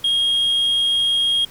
sine tone, 3257 Hz, G#7, 34 cents flat, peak -13 dBFS, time 0.04-1.45 s, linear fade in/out 5 ms, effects tanh soft clip ceiling -14 dBFS + pink hiss -44 dBFS RMS until 1.5 s

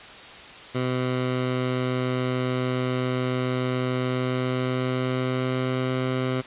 15% pulse tone with pitch glide, 127.1 to 128.87 Hz, C3 to C3, -50 to -26 cents, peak -17 dBFS, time 0.74-6.42 s, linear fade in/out 20 ms, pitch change +24 cents, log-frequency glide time 4-5.86 s, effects white hiss -42 dBFS RMS until 6.46 s + resampled to 8000 Hz

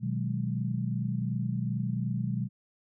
sine chord, G# minor seventh, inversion first, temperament equal, 123.47 / 155.56 / 185 / 207.7 Hz, B2 / D#3 / F#3 / G#3, 0 / 0 / 0 / 0 cents, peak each -31 / -36 / -34 / -35 dBFS, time 0-2.49 s, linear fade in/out 50 ms, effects none

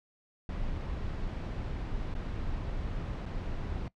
brown noise with dropouts, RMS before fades -35 dBFS, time 0.49-3.88 s, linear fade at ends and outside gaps 2 ms, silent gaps 2.141-2.15 / 3.257-3.261 s, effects noise-tail reverb RT60 0.1 s tail -20 dB re dry + low-pass 4000 Hz 12 dB/octave

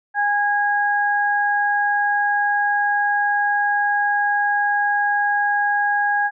sine tone pair together, 820 / 1643.7 Hz, G#5 / G#6, -22 / -18 cents, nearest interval octave, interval 1204 cents, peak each -19 dBFS, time 0.14-6.31 s, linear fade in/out 50 ms, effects none

